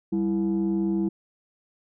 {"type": "tone pair together", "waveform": "sine", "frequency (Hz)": [196, 330.5], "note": ["G3", "E4"], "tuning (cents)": [0, 5], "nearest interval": "major sixth", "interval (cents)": 905, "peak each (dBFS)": [-23, -23], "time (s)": [0.12, 1.09], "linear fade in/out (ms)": 10, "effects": ["tanh soft clip ceiling -18 dBFS"]}